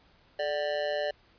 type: tone with amplitude modulation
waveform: square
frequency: 590 Hz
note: D5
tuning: 8 cents sharp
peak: -25 dBFS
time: 0.39-1.11 s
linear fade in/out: 5 ms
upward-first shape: sine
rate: 158 Hz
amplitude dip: 85%
effects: pink hiss -62 dBFS RMS until 1.38 s + resampled to 11025 Hz